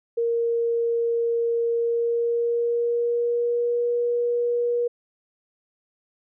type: tone with pitch glide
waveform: sine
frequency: 466.2 to 478.8 Hz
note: A#4 to A#4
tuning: 0 to +46 cents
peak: -20 dBFS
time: 0.17-4.88 s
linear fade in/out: 10 ms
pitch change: +46 cents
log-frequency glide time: 1.71-3.9 s
effects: none